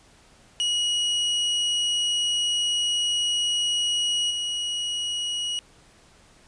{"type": "tone with level steps", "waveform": "40% pulse", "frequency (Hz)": 2906, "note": "F#7", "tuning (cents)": -32, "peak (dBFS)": [-21, -25], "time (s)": [0.6, 5.59], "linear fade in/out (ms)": 0, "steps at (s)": 4.3, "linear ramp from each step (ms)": 10, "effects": ["pink hiss -55 dBFS RMS until 6.47 s", "resampled to 22050 Hz"]}